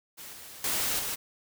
white noise with level steps, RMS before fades -44 / -46 / -29 / -33 dBFS, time 0.17-1.16 s, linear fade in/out 20 ms, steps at 0.33 / 0.64 / 0.99 s, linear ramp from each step 2 ms, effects none

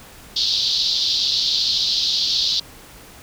pink band-pass noise, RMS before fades -20 dBFS, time 0.36-2.6 s, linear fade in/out 5 ms, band 3600 to 4900 Hz, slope 48 dB/octave, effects pink hiss -43 dBFS RMS until 3.22 s

